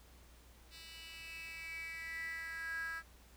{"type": "tone with high-pass filter sweep", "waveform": "10% pulse", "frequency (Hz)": 327.4, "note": "E4", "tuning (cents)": -12, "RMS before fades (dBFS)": -45, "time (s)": [0.7, 3.03], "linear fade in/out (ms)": 50, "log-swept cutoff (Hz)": [3300, 1500], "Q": 9.9, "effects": ["added 60 Hz sine -60 dBFS peak until 3.36 s", "pink hiss -64 dBFS RMS until 3.36 s"]}